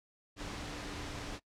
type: tone in noise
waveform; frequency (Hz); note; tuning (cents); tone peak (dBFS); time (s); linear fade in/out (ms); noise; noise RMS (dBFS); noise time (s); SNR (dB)
sine; 293.7; D4; 0; -49; 0.36-1.4; 50; pink; -42; 0.36-1.4; -10
effects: noise-tail reverb RT60 0.1 s tail -21 dB re dry + low-pass 6000 Hz 12 dB/octave